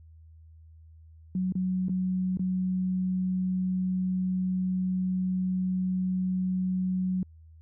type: tone with dropouts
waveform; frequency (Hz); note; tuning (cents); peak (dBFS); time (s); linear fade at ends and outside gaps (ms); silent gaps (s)
sine; 185; F#3; 0; -25; 1.35-7.23; 2; 1.523-1.553 / 1.884-1.894 / 2.372-2.394
effects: added 80 Hz sine -49 dBFS peak until 7.61 s